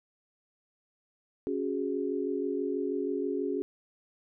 sine chord, C# suspended fourth, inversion none, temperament just, 277.2 / 369.6 / 415.8 Hz, C#4 / F#4 / G#4, 0 / -2 / +2 cents, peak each -33 dBFS, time 1.47-3.62 s, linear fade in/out 0 ms, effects none

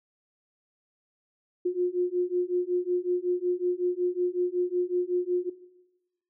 sine beating tone pair, 355 / 360.4 Hz, F4 / F#4, +28 / -45 cents, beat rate 5.4 Hz, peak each -28 / -27 dBFS, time 1.65-5.5 s, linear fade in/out 10 ms, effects noise-tail reverb RT60 1.0 s tail -17 dB re dry

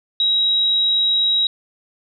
sine tone, 3837 Hz, A#7, 49 cents sharp, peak -14 dBFS, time 0.2-1.47 s, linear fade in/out 2 ms, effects none

